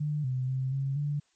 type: tone with pitch steps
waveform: sine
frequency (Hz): 149.3 / 128.6 / 131.2 / 136.3 / 145.8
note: D3 / C3 / C3 / C#3 / D3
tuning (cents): +29 / -30 / +5 / -29 / -12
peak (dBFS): -27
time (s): 0-1.2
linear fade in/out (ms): 10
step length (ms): 240
effects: white hiss -70 dBFS RMS until 1.35 s + MP3 32 kbps